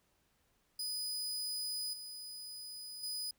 sawtooth tone with level steps, 4978 Hz, D#8, in tune, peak -34 / -42 / -35 dBFS, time 0.79-3.31 s, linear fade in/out 5 ms, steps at 1.93 / 3.03 s, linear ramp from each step 5 ms, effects pink hiss -75 dBFS RMS until 3.38 s

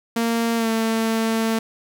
sawtooth tone with pitch glide, 230.7 to 224.3 Hz, A#3 to A3, -18 to +34 cents, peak -15 dBFS, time 0.16-1.59 s, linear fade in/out 5 ms, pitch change -48 cents, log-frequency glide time 0.56-0.68 s, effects none

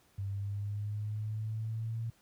sine linear sweep, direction up, 98 to 114.8 Hz, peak -33 dBFS, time 0.18-2.1 s, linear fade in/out 5 ms, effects pink hiss -67 dBFS RMS until 2.21 s + high-pass 60 Hz 12 dB/octave

